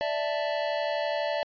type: chord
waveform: square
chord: D suspended second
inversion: none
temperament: equal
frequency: 587.3 / 659.3 / 880 Hz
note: D5 / E5 / A5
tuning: 0 / 0 / 0 cents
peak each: -30 / -32 / -35 dBFS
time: 0.01-1.43 s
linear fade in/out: 0 ms
effects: resampled to 11025 Hz